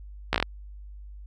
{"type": "slowing click train", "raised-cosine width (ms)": 0.3, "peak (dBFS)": -6, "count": 6, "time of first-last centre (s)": [0.33, 0.426], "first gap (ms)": 14, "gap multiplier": 1.16, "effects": ["added 50 Hz sine -40 dBFS peak until 1.26 s"]}